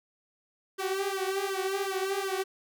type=tone with flanger; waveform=sawtooth; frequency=387 Hz; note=G4; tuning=22 cents flat; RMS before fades=-31 dBFS; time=0.78-2.44 s; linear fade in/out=20 ms; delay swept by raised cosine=0.61 to 5.91 ms; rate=2.7 Hz; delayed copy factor=+0.9; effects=none